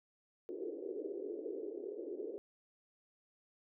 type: band-pass noise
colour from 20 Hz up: white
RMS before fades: -43 dBFS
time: 0.49-2.38 s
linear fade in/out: 0 ms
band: 330 to 450 Hz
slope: 48 dB/octave
effects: none